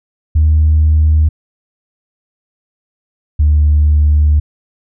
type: tone pair in turn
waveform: sine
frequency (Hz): 77.4 / 74.76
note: D#2 / D2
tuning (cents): -9 / +31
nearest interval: minor second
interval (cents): 60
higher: first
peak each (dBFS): -5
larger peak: neither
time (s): 0.35-1.29 / 3.39-4.4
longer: second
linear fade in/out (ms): 10
effects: tanh soft clip ceiling -3 dBFS